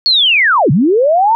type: linear two-way sweep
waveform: sine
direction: down then up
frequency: 4435 to 121.7 to 936 Hz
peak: -7 dBFS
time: 0.06-1.35 s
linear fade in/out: 0 ms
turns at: 0.71 s
effects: none